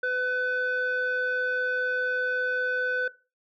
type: tone pair together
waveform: sine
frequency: 503 / 1504 Hz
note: B4 / F#6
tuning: +32 / +28 cents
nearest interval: octave + perfect fifth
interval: 1896 cents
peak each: -28 / -24 dBFS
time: 0.03-3.08 s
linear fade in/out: 5 ms
effects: noise-tail reverb RT60 0.3 s tail -19 dB re dry + tanh soft clip ceiling -21 dBFS